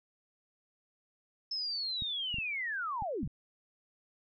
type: linear sweep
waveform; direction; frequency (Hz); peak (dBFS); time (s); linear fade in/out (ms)
sine; down; 5274 to 103.83; -33; 1.51-3.27; 5
type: clicks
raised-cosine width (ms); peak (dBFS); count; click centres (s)
5; -30; 6; 2.022 / 2.343 / 2.385 / 3.023 / 3.232 / 3.274
effects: none